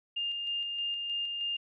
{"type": "tone with tremolo", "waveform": "sine", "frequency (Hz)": 2812, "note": "F7", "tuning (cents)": 11, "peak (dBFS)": -30, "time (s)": [0.16, 1.57], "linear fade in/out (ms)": 10, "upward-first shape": "square", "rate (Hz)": 3.2, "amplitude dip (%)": 30, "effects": []}